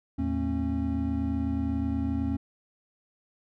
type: tone cluster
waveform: triangle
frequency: 80.3 / 111.2 / 223.5 / 271.6 Hz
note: E2 / A2 / A3 / C#4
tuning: -45 / +19 / +27 / -35 cents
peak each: -29 / -35 / -31 / -27 dBFS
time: 0.18-2.37 s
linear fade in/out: 10 ms
effects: none